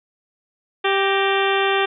harmonic tone with a mistuned harmonic, 392 Hz, G4, in tune, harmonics 1 / 2 / 3 / 4 / 5 / 6 / 7 / 8 / 9, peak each -20 / -23 / -25 / -26 / -27 / -28 / -28 / -29 / -30 dBFS, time 0.84-1.86 s, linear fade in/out 10 ms, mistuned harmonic 5, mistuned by -72 cents, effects none

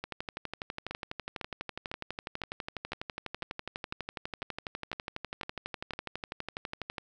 two click trains, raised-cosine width 0.3 ms, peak -20 / -20 dBFS, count 11 / 85, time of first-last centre 0.91-5.935 / 0.04-6.982 s, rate 1.99 / 12.1 Hz, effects none

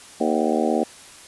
harmonic tone with a mistuned harmonic, 77.78 Hz, D#2, in tune, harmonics 3 / 4 / 5 / 6 / 7 / 8 / 9 / 10, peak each -24 / -25 / -26 / -27 / -27 / -28 / -29 / -29 dBFS, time 0.2-0.84 s, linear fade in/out 10 ms, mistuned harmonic 9, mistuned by +67 cents, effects white hiss -44 dBFS RMS until 1.27 s + resampled to 24000 Hz

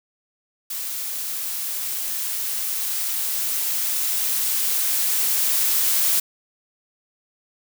blue noise with level ramp, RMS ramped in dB -29 to -19 dBFS, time 0.7-6.2 s, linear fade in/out 5 ms, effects none

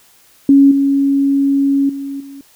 sine tone with level steps, 277.2 Hz, C#4, in tune, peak -4 / -10 / -21 / -30 dBFS, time 0.49-2.41 s, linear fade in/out 2 ms, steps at 0.71 / 1.89 / 2.2 s, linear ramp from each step 5 ms, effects white hiss -49 dBFS RMS until 2.55 s

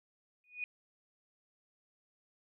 sine tone with exponential growth, 2471 Hz, D#7, 13 cents flat, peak -32 dBFS, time 0.44-0.64 s, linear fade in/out 1 ms, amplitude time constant 42 ms, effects none

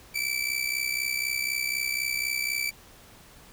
sawtooth tone with amplitude modulation, 2320 Hz, D7, 22 cents flat, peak -20 dBFS, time 0.14-2.71 s, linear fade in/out 20 ms, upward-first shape sine, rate 64 Hz, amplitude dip 75%, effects pink hiss -52 dBFS RMS until 3.52 s

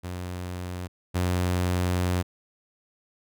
sawtooth tone pair in turn, 90 / 90 Hz, F#2 / F#2, -47 / -47 cents, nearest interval unison, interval 0 cents, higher neither, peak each -28 / -19 dBFS, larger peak second, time 0.03-0.88 / 1.14-2.23 s, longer second, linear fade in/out 20 ms, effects none

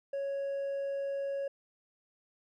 sine tone with hard clipping, 554.4 Hz, C#5, in tune, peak -33 dBFS, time 0.13-1.48 s, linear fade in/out 5 ms, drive 2 dB, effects none

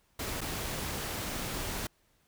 pink noise with dropouts, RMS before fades -36 dBFS, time 0.19-1.87 s, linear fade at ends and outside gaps 5 ms, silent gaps 0.408-0.413 s, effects pink hiss -70 dBFS RMS until 2.27 s

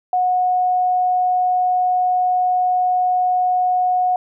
sine tone, 730 Hz, F#5, 24 cents flat, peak -14 dBFS, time 0.13-4.16 s, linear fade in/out 2 ms, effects none

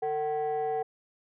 sine tone pair together, 450.2 / 757.1 Hz, A4 / F#5, +40 / +40 cents, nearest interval major sixth, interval 900 cents, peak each -28 dBFS, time 0.02-0.83 s, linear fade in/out 10 ms, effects tanh soft clip ceiling -24 dBFS

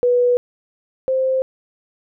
sine tone pair in turn, 490 / 523.6 Hz, B4 / C5, -14 / +1 cents, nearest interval minor second, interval 115 cents, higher second, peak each -12 / -15 dBFS, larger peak first, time 0.03-0.37 / 1.08-1.42 s, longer neither, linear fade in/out 0 ms, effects none

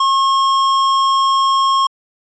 sine tone with hard clipping, 1080 Hz, C#6, 45 cents flat, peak -13 dBFS, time 0-1.87 s, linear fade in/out 5 ms, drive 13 dB, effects resampled to 16000 Hz

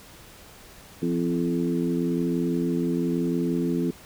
harmonic tone with a mistuned harmonic, 86.1 Hz, F2, 24 cents flat, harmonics 2 / 3 / 4 / 5, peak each -27 / -26 / -28 / -33 dBFS, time 1.02-3.91 s, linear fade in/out 5 ms, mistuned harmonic 4, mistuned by -26 cents, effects pink hiss -48 dBFS RMS until 4.05 s

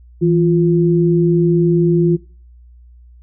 sine tone pair together, 164.56 / 348.7 Hz, E3 / F4, -3 / -3 cents, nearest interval octave + minor second, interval 1300 cents, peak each -13 dBFS, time 0.21-2.17 s, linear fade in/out 20 ms, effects noise-tail reverb RT60 0.4 s tail -20 dB re dry + added 60 Hz sine -40 dBFS peak until 3.22 s

